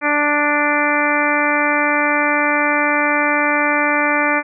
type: harmonic tone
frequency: 294 Hz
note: D4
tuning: 2 cents sharp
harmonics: 1 / 2 / 3 / 4 / 5 / 6 / 7 / 8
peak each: -22 / -22 / -22 / -22 / -22 / -22 / -22 / -22 dBFS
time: 0.01-4.43 s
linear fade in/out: 50 ms
effects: none